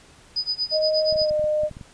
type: tone with tremolo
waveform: sine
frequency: 4978 Hz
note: D#8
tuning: in tune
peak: -20 dBFS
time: 0.36-1.3 s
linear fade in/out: 5 ms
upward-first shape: sine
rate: 8.5 Hz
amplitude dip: 95%
type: tone with pitch glide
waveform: sine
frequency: 622.3 to 608.1 Hz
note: D#5 to D#5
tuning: 0 to -40 cents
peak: -19 dBFS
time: 0.71-1.7 s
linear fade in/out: 50 ms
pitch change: -40 cents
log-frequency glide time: 1.17-1.32 s
type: clicks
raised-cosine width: 5 ms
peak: -26 dBFS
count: 10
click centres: 1.126 / 1.159 / 1.217 / 1.31 / 1.395 / 1.442 / 1.635 / 1.713 / 1.769 / 1.812 s
effects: pink hiss -51 dBFS RMS until 1.93 s + resampled to 22050 Hz